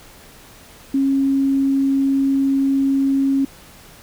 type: tone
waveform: sine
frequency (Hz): 272.6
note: C#4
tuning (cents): -29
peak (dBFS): -14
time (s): 0.94-3.45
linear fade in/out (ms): 5
effects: pink hiss -44 dBFS RMS until 4.02 s